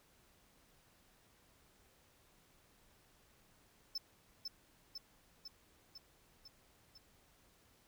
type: tone with echo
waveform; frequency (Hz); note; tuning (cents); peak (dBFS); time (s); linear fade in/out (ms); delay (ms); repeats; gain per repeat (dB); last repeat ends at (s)
triangle; 5274; E8; 0; -36; 3.95-3.98; 5; 500; 6; -3; 6.98
effects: pink hiss -69 dBFS RMS until 7.87 s